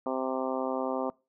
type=harmonic tone; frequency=130.81 Hz; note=C3; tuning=in tune; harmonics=2 / 3 / 4 / 5 / 6 / 7 / 8 / 9; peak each=-34 / -37 / -34 / -36 / -38 / -39 / -41 / -41 dBFS; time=0.06-1.1 s; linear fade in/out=2 ms; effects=noise-tail reverb RT60 0.3 s tail -24 dB re dry